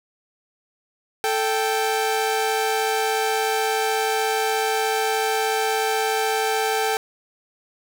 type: tone pair together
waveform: sawtooth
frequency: 440 / 783.4 Hz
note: A4 / G5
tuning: 0 / -1 cents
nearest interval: minor seventh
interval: 999 cents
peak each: -19 dBFS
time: 1.24-6.97 s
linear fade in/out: 0 ms
effects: none